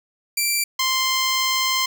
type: tone pair in turn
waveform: 10% pulse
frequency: 2349 / 1046.4 Hz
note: D7 / C6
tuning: 0 / 0 cents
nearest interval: octave + major second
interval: 1400 cents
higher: first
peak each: -10 dBFS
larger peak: neither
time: 0.37-0.64 / 0.79-1.86 s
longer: second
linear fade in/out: 5 ms
effects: none